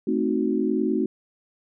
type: chord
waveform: sine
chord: A diminished seventh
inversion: none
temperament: equal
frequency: 220 / 261.6 / 311.1 / 370 Hz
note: A3 / C4 / Eb4 / Gb4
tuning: 0 / 0 / 0 / 0 cents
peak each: -26 dBFS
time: 0.07-1.06 s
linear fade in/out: 5 ms
effects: none